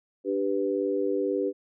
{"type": "chord", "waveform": "sine", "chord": "G major", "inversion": "second", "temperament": "equal", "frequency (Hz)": [293.7, 392, 493.9], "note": ["D4", "G4", "B4"], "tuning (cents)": [0, 0, 0], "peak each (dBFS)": [-30, -27, -29], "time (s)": [0.24, 1.53], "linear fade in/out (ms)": 50, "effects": []}